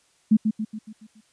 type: tone with echo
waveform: sine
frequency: 216.4 Hz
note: A3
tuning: 29 cents flat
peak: -12 dBFS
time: 0.31-0.37 s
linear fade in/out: 10 ms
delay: 140 ms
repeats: 6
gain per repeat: -6 dB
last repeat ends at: 1.21 s
effects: white hiss -63 dBFS RMS until 1.32 s + resampled to 22050 Hz